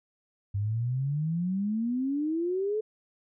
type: exponential sweep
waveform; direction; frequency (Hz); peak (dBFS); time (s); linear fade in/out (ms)
sine; up; 98 to 440; -26; 0.54-2.81; 10
effects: none